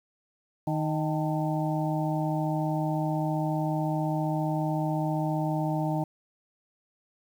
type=harmonic tone with a mistuned harmonic; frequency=155.56 Hz; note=D#3; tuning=in tune; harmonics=1 / 2 / 4 / 5 / 6; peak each=-28 / -31 / -34 / -35 / -36 dBFS; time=0.67-6.04 s; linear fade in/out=5 ms; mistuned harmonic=6; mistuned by=-78 cents; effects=9-bit